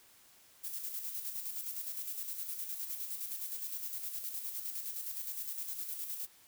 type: noise with tremolo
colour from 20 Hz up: violet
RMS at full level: -39 dBFS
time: 0.63-6.27 s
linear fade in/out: 20 ms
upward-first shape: square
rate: 9.7 Hz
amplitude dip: 45%
effects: white hiss -62 dBFS RMS until 6.47 s